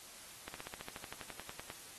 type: slowing click train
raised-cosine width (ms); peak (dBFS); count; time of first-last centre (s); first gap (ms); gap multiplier
0.3; -27; 16; 0.48-1.701; 61; 1.04
effects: white hiss -53 dBFS RMS until 1.98 s + AAC 32 kbps